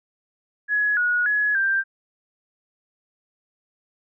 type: tone with pitch steps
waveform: sine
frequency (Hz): 1683 / 1454 / 1687 / 1578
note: G#6 / F#6 / G#6 / G6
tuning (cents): +23 / -31 / +27 / +11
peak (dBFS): -18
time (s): 0.68-1.84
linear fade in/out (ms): 50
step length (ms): 290
effects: none